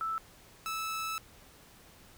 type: tone pair in turn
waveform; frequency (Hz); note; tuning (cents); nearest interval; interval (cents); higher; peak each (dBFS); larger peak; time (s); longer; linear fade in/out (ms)
sine / sawtooth; 1318.5 / 1309.4; E6 / E6; 0 / -12; unison; 12; first; -31 / -30; second; 0.01-0.18 / 0.66-1.18; second; 0
effects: pink hiss -57 dBFS RMS until 2.17 s